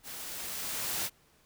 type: noise with level ramp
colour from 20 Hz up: white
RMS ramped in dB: -43 to -32 dBFS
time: 0.03-1.1 s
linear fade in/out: 50 ms
effects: pink hiss -65 dBFS RMS until 1.45 s